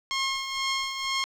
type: tone with tremolo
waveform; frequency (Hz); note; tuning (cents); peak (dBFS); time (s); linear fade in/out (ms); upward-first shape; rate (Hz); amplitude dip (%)
10% pulse; 1075; C6; +47; -15; 0.11-1.24; 0; triangle; 2.1; 60
effects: low-pass 6000 Hz 12 dB/octave + 8-bit